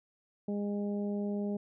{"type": "harmonic tone", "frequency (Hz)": 204.2, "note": "G#3", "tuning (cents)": -29, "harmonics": [1, 2, 3, 4], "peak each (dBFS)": [-32, -38, -43, -52], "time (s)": [0.48, 1.57], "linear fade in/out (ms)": 5, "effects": []}